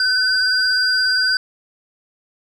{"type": "tone pair together", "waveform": "sine", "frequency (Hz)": [1511, 4797], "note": ["F#6", "D8"], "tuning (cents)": [36, 36], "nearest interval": "octave + minor sixth", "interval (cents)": 2000, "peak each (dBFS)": -16, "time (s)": [0, 1.37], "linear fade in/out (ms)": 2, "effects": ["tanh soft clip ceiling -9 dBFS"]}